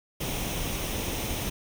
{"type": "noise with comb filter", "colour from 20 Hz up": "pink", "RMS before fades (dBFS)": -31, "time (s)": [0.2, 1.5], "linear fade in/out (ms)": 10, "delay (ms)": 0.33, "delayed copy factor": 0.5, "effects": []}